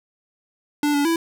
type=tone with pitch steps; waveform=square; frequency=293.4 / 286.8 / 331.3 Hz; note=D4 / D4 / E4; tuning=-2 / -41 / +9 cents; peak=-18 dBFS; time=0.83-1.16 s; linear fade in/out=2 ms; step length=110 ms; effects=none